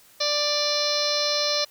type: harmonic tone with a mistuned harmonic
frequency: 589 Hz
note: D5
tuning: 5 cents sharp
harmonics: 1 / 2 / 3 / 4 / 5 / 6 / 7 / 8 / 9 / 10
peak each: -27 / -33 / -37 / -35 / -38 / -32 / -26 / -35 / -28 / -35 dBFS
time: 0.2-1.65 s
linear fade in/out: 10 ms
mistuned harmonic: 5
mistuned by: -21 cents
effects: white hiss -54 dBFS RMS until 1.7 s